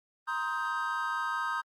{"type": "chord", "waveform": "triangle", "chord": "C minor seventh", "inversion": "third", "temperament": "just", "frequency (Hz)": [941.9, 1046.5, 1255.8, 1569.8], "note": ["Bb5", "C6", "Eb6", "G6"], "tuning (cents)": [18, 0, 16, 2], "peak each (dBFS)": [-35, -36, -32, -33], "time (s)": [0.27, 1.62], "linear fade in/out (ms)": 20, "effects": ["Opus 32 kbps"]}